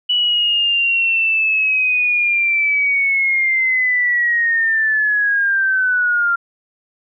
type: linear sweep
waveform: sine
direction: down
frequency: 2957 to 1383 Hz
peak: -13 dBFS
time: 0.09-6.36 s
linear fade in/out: 10 ms
effects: none